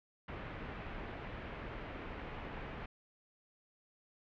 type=low-pass noise; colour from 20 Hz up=pink; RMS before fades=-45 dBFS; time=0.28-2.86 s; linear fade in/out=5 ms; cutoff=2600 Hz; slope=24 dB/octave; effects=none